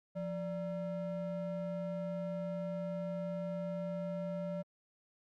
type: ring-modulated tone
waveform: triangle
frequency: 380.9 Hz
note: G4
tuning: 50 cents flat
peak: -31 dBFS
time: 0.15-4.63 s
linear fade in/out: 20 ms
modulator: 206 Hz
effects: Opus 48 kbps